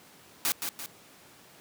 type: noise with echo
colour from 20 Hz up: white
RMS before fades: -27 dBFS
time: 0.45-0.52 s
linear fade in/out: 0 ms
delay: 170 ms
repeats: 2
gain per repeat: -6 dB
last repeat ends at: 0.86 s
effects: pink hiss -54 dBFS RMS until 1.6 s + high-pass 150 Hz 12 dB/octave